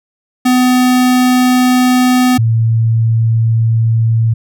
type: tone pair in turn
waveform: square / sine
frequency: 251.7 / 113.49 Hz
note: B3 / A#2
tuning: +33 / -46 cents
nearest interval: octave + major second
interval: 1379 cents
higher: first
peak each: -8 dBFS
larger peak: neither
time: 0.45-2.38 / 2.38-4.34 s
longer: second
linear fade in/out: 10 ms
effects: none